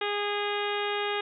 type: harmonic tone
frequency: 410.9 Hz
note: G#4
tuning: 18 cents flat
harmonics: 1 / 2 / 3 / 4 / 5 / 6 / 7 / 8 / 9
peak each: -31 / -34 / -36 / -37 / -38 / -39 / -39 / -40 / -41 dBFS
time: 0.01-1.21 s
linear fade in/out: 5 ms
effects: none